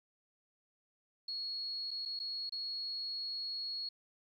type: tone with dropouts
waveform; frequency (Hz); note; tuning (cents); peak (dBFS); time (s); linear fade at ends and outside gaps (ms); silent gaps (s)
sine; 4329; C#8; -42; -37; 1.28-3.89; 5; 1.908-1.912 / 2.053-2.057 / 2.192-2.199 / 2.495-2.522
effects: 12-bit